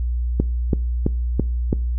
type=click train; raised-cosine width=3 ms; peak=-4 dBFS; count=5; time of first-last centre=0.4-1.729 s; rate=3.01 Hz; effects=noise-tail reverb RT60 0.4 s tail -22 dB re dry + added 60 Hz sine -19 dBFS peak until 1.98 s